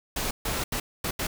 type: noise bursts at uneven times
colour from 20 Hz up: pink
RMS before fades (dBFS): -29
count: 5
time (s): 0.16-0.31 / 0.45-0.64 / 0.72-0.8 / 1.04-1.11 / 1.19-1.27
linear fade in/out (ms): 5
effects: none